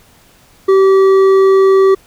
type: tone with hard clipping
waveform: sine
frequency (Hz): 385.5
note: G4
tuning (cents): -29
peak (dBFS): -7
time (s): 0.68-1.95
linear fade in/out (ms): 10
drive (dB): 7
effects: pink hiss -47 dBFS RMS until 2.06 s